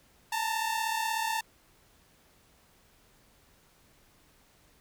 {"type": "tone pair together", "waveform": "sawtooth", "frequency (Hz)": [877.5, 914], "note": ["A5", "A#5"], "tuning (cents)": [-5, -34], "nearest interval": "minor second", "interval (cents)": 71, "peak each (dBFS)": -28, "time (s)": [0.32, 1.41], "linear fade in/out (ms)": 5, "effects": ["pink hiss -63 dBFS RMS until 4.8 s"]}